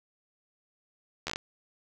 slowing click train, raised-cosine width 0.2 ms, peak -15 dBFS, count 6, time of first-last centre 1.27-1.359 s, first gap 12 ms, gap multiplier 1.2, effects none

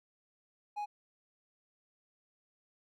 triangle tone, 830.6 Hz, G#5, in tune, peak -33 dBFS, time 0.76-0.86 s, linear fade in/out 20 ms, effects none

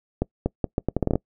accelerating click train, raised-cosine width 2 ms, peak -8 dBFS, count 11, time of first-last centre 0.22-1.156 s, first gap 240 ms, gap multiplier 0.76, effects noise-tail reverb RT60 0.1 s tail -25 dB re dry

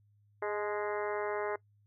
harmonic tone with a mistuned harmonic, 207.7 Hz, G#3, in tune, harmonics 2 / 3 / 4 / 5 / 6 / 7 / 8 / 9 / 10, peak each -35 / -39 / -41 / -43 / -45 / -46 / -47 / -48 / -49 dBFS, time 0.42-1.56 s, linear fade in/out 5 ms, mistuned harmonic 4, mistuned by +31 cents, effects noise-tail reverb RT60 0.1 s tail -21 dB re dry + added 103 Hz sine -64 dBFS peak until 1.86 s

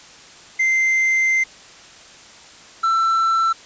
triangle tone pair in turn, 2082 / 1337.6 Hz, C7 / E6, -9 / +25 cents, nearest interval minor sixth, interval 766 cents, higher first, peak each -13 dBFS, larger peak neither, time 0.59-1.44 / 2.83-3.53 s, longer first, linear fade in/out 10 ms, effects white hiss -43 dBFS RMS until 3.65 s + resampled to 16000 Hz

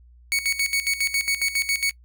sawtooth tone with tremolo, 2227 Hz, C#7, 7 cents sharp, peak -16 dBFS, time 0.32-1.91 s, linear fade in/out 0 ms, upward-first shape square, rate 7.3 Hz, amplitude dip 75%, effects noise-tail reverb RT60 0.1 s tail -24 dB re dry + added 60 Hz sine -48 dBFS peak until 2.04 s

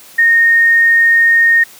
sine tone, 1847 Hz, A#6, 16 cents flat, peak -6 dBFS, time 0.18-1.64 s, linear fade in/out 10 ms, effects white hiss -39 dBFS RMS until 1.79 s + high-pass 100 Hz 12 dB/octave

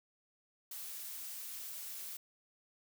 blue noise, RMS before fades -45 dBFS, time 0.71-2.17 s, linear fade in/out 5 ms, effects none

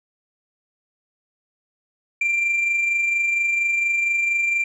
sine tone with amplitude modulation, 2368 Hz, D7, 14 cents sharp, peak -14 dBFS, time 2.21-4.64 s, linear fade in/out 5 ms, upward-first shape sine, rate 24.3 Hz, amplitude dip 45%, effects tanh soft clip ceiling -16 dBFS

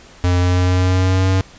square tone with pitch glide, 89.3 to 94.39 Hz, F2 to F#2, +39 to +35 cents, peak -13 dBFS, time 0.24-1.41 s, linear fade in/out 0 ms, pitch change +96 cents, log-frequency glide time 0.39-1.3 s, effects pink hiss -43 dBFS RMS until 1.58 s + resampled to 16000 Hz

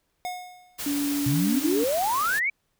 square tone with exponential decay, 725 Hz, F#5, 35 cents flat, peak -28 dBFS, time 0.25-0.9 s, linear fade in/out 0 ms, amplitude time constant 140 ms
white noise, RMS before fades -33 dBFS, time 0.78-2.4 s, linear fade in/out 20 ms
sine tone with pitch glide, 286.2 to 288.5 Hz, D4 to D4, -45 to -31 cents, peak -24 dBFS, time 0.86-1.84 s, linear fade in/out 5 ms, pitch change +14 cents, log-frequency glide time 1.4-1.56 s
sine exponential sweep, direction up, 123.47 to 2349 Hz, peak -22 dBFS, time 1.26-2.5 s, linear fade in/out 5 ms
effects pink hiss -73 dBFS RMS until 2.79 s

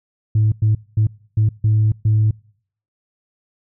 sine tone bursts at uneven times, 107.9 Hz, A2, 33 cents flat, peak -10 dBFS, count 6, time 0.35-0.52 / 0.62-0.75 / 0.97-1.07 / 1.37-1.49 / 1.64-1.92 / 2.05-2.31 s, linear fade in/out 5 ms, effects noise-tail reverb RT60 0.6 s tail -26 dB re dry + tanh soft clip ceiling -9 dBFS

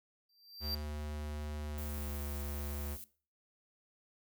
square tone with exponential growth, 4699 Hz, D8, in tune, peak -34 dBFS, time 0.29-0.75 s, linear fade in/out 5 ms, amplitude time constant 100 ms
square tone with pitch glide, 74.8 to 72.38 Hz, D2 to D2, +32 to -25 cents, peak -39 dBFS, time 0.6-2.98 s, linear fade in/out 50 ms, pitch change -57 cents, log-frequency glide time 1.71-2.18 s
violet noise, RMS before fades -48 dBFS, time 1.78-3.04 s, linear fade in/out 0 ms
effects noise-tail reverb RT60 0.4 s tail -18 dB re dry

